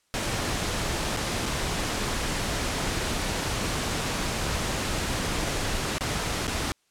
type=noise with dropouts; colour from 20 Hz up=pink; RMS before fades=-28 dBFS; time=0.14-6.72 s; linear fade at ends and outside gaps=0 ms; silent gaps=1.165-1.171 / 1.457-1.461 / 5.983-6.008 / 6.47-6.478 s; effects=white hiss -69 dBFS RMS until 6.9 s + low-pass 9000 Hz 12 dB/octave